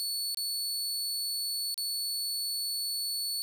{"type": "tone with dropouts", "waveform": "sawtooth", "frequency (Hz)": 4435, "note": "C#8", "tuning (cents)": 0, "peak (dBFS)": -28, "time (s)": [0, 3.42], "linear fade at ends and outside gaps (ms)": 0, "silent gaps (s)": [[0.346, 0.372], [1.743, 1.778]], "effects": ["11-bit"]}